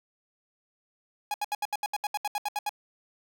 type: tone bursts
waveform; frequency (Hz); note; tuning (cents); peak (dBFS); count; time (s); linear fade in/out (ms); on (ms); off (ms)
45% pulse; 830.6; G#5; 0; -27; 14; 1.31-2.693; 2; 31; 73
effects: none